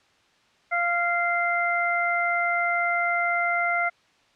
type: harmonic tone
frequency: 694 Hz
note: F5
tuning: 11 cents flat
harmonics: 1 / 2 / 3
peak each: -26 / -26 / -25 dBFS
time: 0.71-3.9 s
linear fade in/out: 20 ms
effects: white hiss -61 dBFS RMS until 4.35 s + low-pass 4000 Hz 12 dB/octave